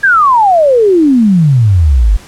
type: exponential sweep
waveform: sine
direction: down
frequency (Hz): 1661.2 to 46.07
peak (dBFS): -4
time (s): 0.03-2.17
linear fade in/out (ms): 10
effects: pink hiss -36 dBFS RMS until 2.27 s + low-pass 10000 Hz 12 dB/octave